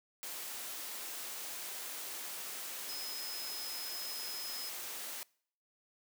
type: tone in noise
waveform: sine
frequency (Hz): 5110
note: D#8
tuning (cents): +45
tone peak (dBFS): -42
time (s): 2.89-4.69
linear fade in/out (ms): 0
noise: white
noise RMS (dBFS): -43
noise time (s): 0.23-5.23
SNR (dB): -2
effects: noise-tail reverb RT60 0.6 s tail -25 dB re dry + high-pass 300 Hz 12 dB/octave